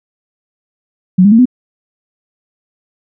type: tone with pitch steps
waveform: sine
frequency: 183.9 / 204 / 226.4 / 251.2 Hz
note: F#3 / G#3 / A3 / B3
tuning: -10 / -31 / +50 / +30 cents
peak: -3 dBFS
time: 1.18-1.456 s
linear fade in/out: 10 ms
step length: 69 ms
effects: none